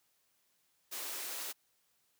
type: high-pass noise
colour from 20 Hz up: white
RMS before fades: -41 dBFS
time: 0.91-1.53 s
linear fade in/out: 20 ms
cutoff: 290 Hz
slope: 24 dB/octave
effects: white hiss -75 dBFS RMS until 2.19 s + high-pass 60 Hz 12 dB/octave